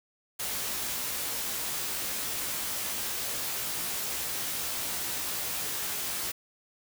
white noise with comb filter, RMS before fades -33 dBFS, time 0.39-6.32 s, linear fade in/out 10 ms, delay 17 ms, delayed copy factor +0.6, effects none

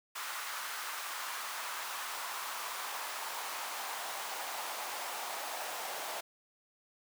pink noise with high-pass filter sweep, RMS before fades -40 dBFS, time 0.15-6.21 s, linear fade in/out 10 ms, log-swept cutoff 1200 to 710 Hz, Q 2, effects none

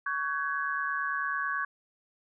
sine tone cluster, 1122 / 1517 / 1666 Hz, C#6 / F#6 / G#6, +21 / +43 / +5 cents, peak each -32 / -34 / -33 dBFS, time 0.06-1.65 s, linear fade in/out 5 ms, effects none

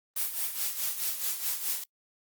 blue noise with tremolo, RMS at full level -29 dBFS, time 0.16-1.84 s, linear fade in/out 5 ms, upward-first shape sine, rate 4.7 Hz, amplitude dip 65%, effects noise-tail reverb RT60 0.1 s tail -25 dB re dry + Opus 32 kbps

